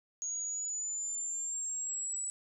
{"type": "exponential sweep", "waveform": "sine", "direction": "up", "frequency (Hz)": [6645, 7902], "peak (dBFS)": -34, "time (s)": [0.22, 2.3], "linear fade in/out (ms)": 0, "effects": []}